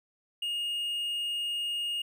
triangle tone, 2850 Hz, F7, 34 cents sharp, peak -28 dBFS, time 0.42-2.02 s, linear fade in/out 5 ms, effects none

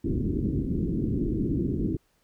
white low-pass noise, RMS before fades -27 dBFS, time 0.04-1.97 s, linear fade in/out 5 ms, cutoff 360 Hz, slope 48 dB/octave, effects pink hiss -69 dBFS RMS until 2.23 s

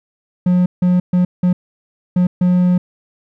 triangle tone bursts at uneven times, 179.7 Hz, F3, 50 cents sharp, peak -8 dBFS, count 6, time 0.46-0.66 / 0.82-1 / 1.13-1.25 / 1.43-1.53 / 2.16-2.27 / 2.41-2.78 s, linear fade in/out 5 ms, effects none

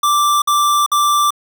square tone bursts, 1174.7 Hz, D6, in tune, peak -12 dBFS, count 3, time 0.03-1.306 s, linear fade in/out 5 ms, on 390 ms, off 53 ms, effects none

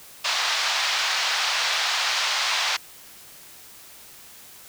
white band-pass noise, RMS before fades -24 dBFS, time 0.24-2.77 s, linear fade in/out 10 ms, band 730 to 5100 Hz, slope 24 dB/octave, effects white hiss -46 dBFS RMS until 4.68 s

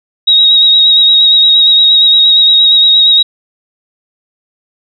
sine tone with vibrato, 3793 Hz, A#7, 29 cents sharp, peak -3 dBFS, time 0.27-3.23 s, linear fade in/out 10 ms, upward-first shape sine, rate 8.6 Hz, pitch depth 26 cents each way, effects none

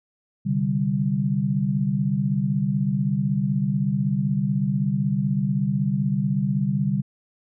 sine chord, C suspended second, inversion none, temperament equal, 130.81 / 146.83 / 196 Hz, C3 / D3 / G3, 0 / 0 / 0 cents, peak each -26 / -24 / -23 dBFS, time 0.45-7.02 s, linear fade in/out 20 ms, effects none

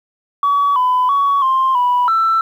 sine tone with pitch steps, 1135 / 1004 / 1123 / 1053 / 983 / 1332 Hz, C#6 / B5 / C#6 / C6 / B5 / E6, +41 / +28 / +22 / +11 / -8 / +18 cents, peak -10 dBFS, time 0.43-2.41 s, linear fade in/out 2 ms, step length 330 ms, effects tanh soft clip ceiling -8 dBFS + 8-bit

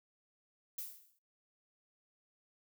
violet noise with exponential decay, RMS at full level -39 dBFS, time 0.78-1.19 s, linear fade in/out 5 ms, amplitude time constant 87 ms, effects noise-tail reverb RT60 0.3 s tail -26 dB re dry

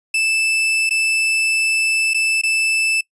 40% pulse tone with dropouts, 2637 Hz, E7, in tune, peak -14 dBFS, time 0.14-3.01 s, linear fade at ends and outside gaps 5 ms, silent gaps 0.894-0.907 / 2.136-2.144 / 2.415-2.434 s, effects noise-tail reverb RT60 0.1 s tail -23 dB re dry + resampled to 24000 Hz

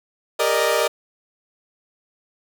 sawtooth chord, Eb major seventh, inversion first, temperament equal with one note detuned, 401.2 / 466.2 / 587.3 / 622.3 Hz, G4 / Bb4 / D5 / Eb5, +40 / 0 / 0 / 0 cents, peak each -23 / -18 / -19 / -18 dBFS, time 0.39-0.88 s, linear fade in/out 10 ms, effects none

